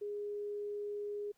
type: tone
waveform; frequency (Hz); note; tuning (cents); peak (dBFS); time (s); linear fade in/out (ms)
sine; 412.4; G#4; -12; -37; 0.01-1.32; 10
effects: pink hiss -75 dBFS RMS until 1.37 s